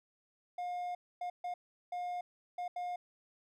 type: tone bursts at uneven times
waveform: triangle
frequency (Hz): 713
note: F5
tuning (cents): +36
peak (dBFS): -34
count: 6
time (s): 0.58-0.95 / 1.21-1.3 / 1.44-1.54 / 1.92-2.21 / 2.58-2.68 / 2.76-2.96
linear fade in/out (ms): 5
effects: none